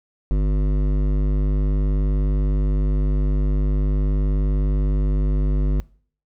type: tone with hard clipping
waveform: triangle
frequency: 49.79 Hz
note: G1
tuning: 28 cents sharp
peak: -18 dBFS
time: 0.31-5.8 s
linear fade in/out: 0 ms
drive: 18 dB
effects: noise-tail reverb RT60 0.5 s tail -23 dB re dry